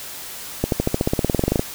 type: accelerating click train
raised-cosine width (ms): 2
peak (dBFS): -4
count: 18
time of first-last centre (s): 0.64-1.594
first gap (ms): 82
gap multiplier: 0.95
effects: white hiss -34 dBFS RMS until 1.74 s